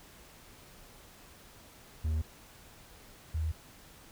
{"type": "tone pair in turn", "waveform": ["triangle", "sine"], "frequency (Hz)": [78.3, 79.21], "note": ["D#2", "D#2"], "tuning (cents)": [11, 32], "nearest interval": "unison", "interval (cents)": 21, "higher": "second", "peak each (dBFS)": [-26, -29], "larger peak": "first", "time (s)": [[2.04, 2.22], [3.34, 3.52]], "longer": "neither", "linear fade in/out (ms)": 10, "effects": ["pink hiss -55 dBFS RMS until 4.11 s"]}